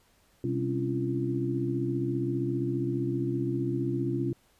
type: tone cluster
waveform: sine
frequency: 127.9 / 196.2 / 266.9 / 282 / 341.6 Hz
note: C3 / G3 / C4 / C#4 / F4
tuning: -39 / +2 / +35 / +30 / -38 cents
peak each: -31 / -38 / -38 / -33 / -31 dBFS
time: 0.44-4.33 s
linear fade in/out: 2 ms
effects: pink hiss -65 dBFS RMS until 4.59 s + resampled to 32000 Hz